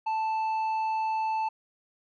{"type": "tone with tanh clipping", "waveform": "sine", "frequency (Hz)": 880, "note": "A5", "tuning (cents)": 0, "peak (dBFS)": -27, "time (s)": [0.06, 1.49], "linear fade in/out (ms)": 10, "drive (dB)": 6, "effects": []}